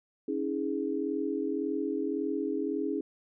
sine chord, C# suspended second, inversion none, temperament equal with one note detuned, 277.2 / 319 / 415.3 Hz, C#4 / D#4 / G#4, 0 / +43 / 0 cents, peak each -33 dBFS, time 0.28-3.01 s, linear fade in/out 5 ms, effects none

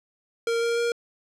square tone with pitch steps, 463.4 / 467.2 / 471 Hz, A#4 / A#4 / A#4, -10 / +4 / +18 cents, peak -23 dBFS, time 0.47-0.92 s, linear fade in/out 2 ms, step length 150 ms, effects low-pass 8000 Hz 12 dB/octave

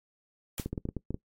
white noise with exponential decay, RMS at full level -32 dBFS, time 0.58-0.69 s, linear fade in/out 1 ms, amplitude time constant 22 ms
clicks, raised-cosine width 3 ms, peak -20 dBFS, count 9, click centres 0.598 / 0.66 / 0.73 / 0.778 / 0.854 / 0.889 / 0.967 / 1.106 / 1.144 s
effects noise-tail reverb RT60 0.1 s tail -20 dB re dry + MP3 64 kbps

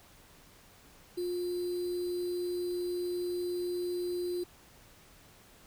sine tone with sample-and-hold, 354.2 Hz, F4, 24 cents sharp, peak -31 dBFS, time 1.17-4.44 s, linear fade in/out 10 ms, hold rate 4410 Hz, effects pink hiss -58 dBFS RMS until 5.66 s

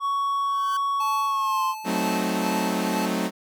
triangle tone with pitch glide, 1116 to 1047.3 Hz, C#6 to C6, +11 to +1 cents, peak -20 dBFS, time 0-1.75 s, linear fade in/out 50 ms, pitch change -110 cents, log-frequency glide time 1.26-1.64 s
sawtooth tone with exponential growth, 1535 Hz, G6, 37 cents flat, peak -28 dBFS, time 0.33-0.77 s, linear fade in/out 5 ms, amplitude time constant 94 ms
square tone with tremolo, 870 Hz, A5, 20 cents flat, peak -28 dBFS, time 1-3.06 s, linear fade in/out 5 ms, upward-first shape sine, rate 2.1 Hz, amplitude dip 55%
sawtooth chord, F# diminished seventh, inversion none, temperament equal with one note detuned, 186.39 / 220 / 261.6 / 311.1 Hz, F#3 / A3 / C4 / Eb4, +13 / 0 / 0 / 0 cents, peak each -24 / -24 / -26 / -27 dBFS, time 1.84-3.31 s, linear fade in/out 50 ms
effects none

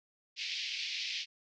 pink band-pass noise, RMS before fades -38 dBFS, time 0.36-1.26 s, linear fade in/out 50 ms, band 2200 to 5400 Hz, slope 48 dB/octave, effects none

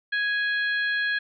harmonic tone, 830.6 Hz, G#5, in tune, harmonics 2 / 3 / 4 / 5, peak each -23 / -37 / -35 / -38 dBFS, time 0.12-1.19 s, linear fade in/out 10 ms, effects none

